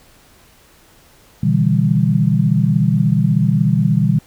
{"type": "chord", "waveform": "sine", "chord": "E minor seventh", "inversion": "second", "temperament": "just", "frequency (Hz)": [123.61, 148.33, 164.81, 197.78], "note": ["B2", "D3", "E3", "G3"], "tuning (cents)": [2, 18, 0, 16], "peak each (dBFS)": -17, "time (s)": [1.43, 4.19], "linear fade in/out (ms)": 5, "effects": ["pink hiss -49 dBFS RMS until 4.26 s"]}